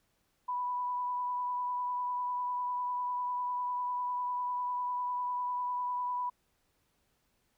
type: tone with vibrato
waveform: sine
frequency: 987.8 Hz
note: B5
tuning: in tune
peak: -31 dBFS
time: 0.48-6.3 s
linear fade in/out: 10 ms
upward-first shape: triangle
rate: 10 Hz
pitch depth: 18 cents each way
effects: pink hiss -75 dBFS RMS until 7.57 s